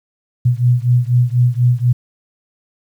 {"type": "beating tone pair", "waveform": "sine", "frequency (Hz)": [121.1, 125.2], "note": ["B2", "B2"], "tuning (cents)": [-34, 24], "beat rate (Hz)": 4.1, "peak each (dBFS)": [-13, -14], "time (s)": [0.45, 1.93], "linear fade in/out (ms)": 10, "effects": ["8-bit"]}